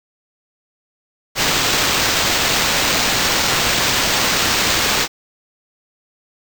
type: noise with sample-and-hold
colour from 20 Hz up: white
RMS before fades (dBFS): -17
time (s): 1.35-5.08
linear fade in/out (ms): 50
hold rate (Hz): 11025
effects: none